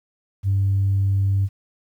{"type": "tone", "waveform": "sine", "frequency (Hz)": 98, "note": "G2", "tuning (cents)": 0, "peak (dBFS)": -15, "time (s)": [0.43, 1.49], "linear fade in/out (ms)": 50, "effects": ["tanh soft clip ceiling -13 dBFS", "9-bit"]}